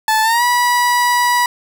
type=tone with pitch glide; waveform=30% pulse; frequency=873 to 974.3 Hz; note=A5 to B5; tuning=-14 to -24 cents; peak=-9 dBFS; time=0.08-1.46 s; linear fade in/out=2 ms; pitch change=+190 cents; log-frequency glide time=0.22-0.43 s; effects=none